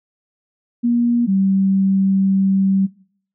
sine tone pair in turn, 238.1 / 193.29 Hz, A#3 / G3, +37 / -24 cents, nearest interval major third, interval 361 cents, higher first, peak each -13 dBFS, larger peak neither, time 0.83-1.27 / 1.27-2.87 s, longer second, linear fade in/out 20 ms, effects noise-tail reverb RT60 0.6 s tail -22 dB re dry

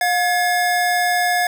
square tone pair together, 714.1 / 1700 Hz, F5 / G#6, +38 / +40 cents, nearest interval octave + minor third, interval 1502 cents, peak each -18 / -21 dBFS, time 0.01-1.47 s, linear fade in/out 2 ms, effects none

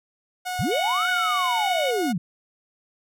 sawtooth tone with pitch glide, 730 to 725.4 Hz, F#5 to F#5, -24 to -34 cents, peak -23 dBFS, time 0.45-2.13 s, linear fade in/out 20 ms, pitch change -10 cents, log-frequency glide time 0.55-0.66 s
sine linear two-way sweep, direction up then down, 73.42 to 1500 to 151.6 Hz, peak -22 dBFS, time 0.59-2.18 s, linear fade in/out 5 ms, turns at 1.09 s
harmonic tone, 740 Hz, F#5, in tune, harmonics 3 / 4 / 5, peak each -30 / -32 / -34 dBFS, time 0.71-1.91 s, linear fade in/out 5 ms
effects none

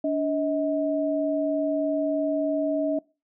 sine tone pair together, 288.6 / 634.6 Hz, D4 / D#5, -30 / +34 cents, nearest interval octave + major second, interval 1364 cents, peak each -25 dBFS, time 0.04-2.99 s, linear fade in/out 5 ms, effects noise-tail reverb RT60 0.3 s tail -23 dB re dry

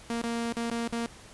sawtooth tone with dropouts, 233.1 Hz, A#3, in tune, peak -25 dBFS, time 0.1-1.06 s, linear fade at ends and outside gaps 0 ms, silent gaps 0.215-0.239 / 0.524-0.568 / 0.699-0.713 / 0.877-0.926 s, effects pink hiss -50 dBFS RMS until 1.33 s + resampled to 24000 Hz

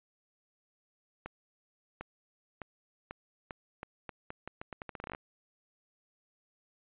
accelerating click train, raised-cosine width 0.5 ms, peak -25 dBFS, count 21, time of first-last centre 1.26-5.149 s, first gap 750 ms, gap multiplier 0.81, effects resampled to 8000 Hz

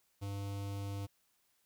square tone with notch filter, 99.8 Hz, G2, 32 cents sharp, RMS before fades -40 dBFS, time 0.21-1.07 s, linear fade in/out 20 ms, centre 1700 Hz, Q 1.7, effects white hiss -75 dBFS RMS until 1.65 s

